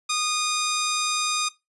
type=tone; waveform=10% pulse; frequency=1230 Hz; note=D#6; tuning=20 cents flat; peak=-14 dBFS; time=0.09-1.49 s; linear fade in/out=10 ms; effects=noise-tail reverb RT60 0.2 s tail -18 dB re dry + resampled to 24000 Hz